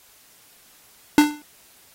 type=tone with exponential decay; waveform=square; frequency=297.1 Hz; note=D4; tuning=20 cents sharp; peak=-8 dBFS; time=1.18-1.42 s; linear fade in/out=1 ms; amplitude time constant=52 ms; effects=white hiss -53 dBFS RMS until 1.94 s + AAC 48 kbps